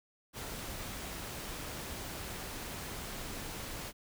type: noise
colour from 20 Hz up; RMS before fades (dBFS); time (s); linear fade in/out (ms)
pink; -42; 0.33-3.93; 50
effects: none